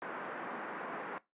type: band-pass noise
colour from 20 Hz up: white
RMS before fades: -42 dBFS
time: 0.02-1.18 s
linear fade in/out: 0 ms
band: 200 to 1600 Hz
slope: 24 dB/octave
effects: noise-tail reverb RT60 0.2 s tail -19 dB re dry + resampled to 8000 Hz